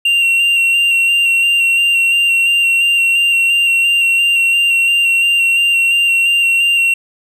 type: tone with vibrato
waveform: triangle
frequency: 2759 Hz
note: F7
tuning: 22 cents flat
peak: -8 dBFS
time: 0.05-6.94 s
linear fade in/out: 5 ms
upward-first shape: square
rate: 2.9 Hz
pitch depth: 16 cents each way
effects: none